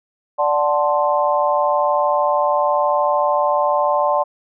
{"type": "chord", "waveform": "sine", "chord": "D dominant seventh", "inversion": "none", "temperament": "equal", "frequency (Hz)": [587.3, 740, 880, 1046.5], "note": ["D5", "F#5", "A5", "C6"], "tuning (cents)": [0, 0, 0, 0], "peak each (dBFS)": [-18, -22, -20, -20], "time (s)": [0.38, 4.24], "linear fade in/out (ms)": 20, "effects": []}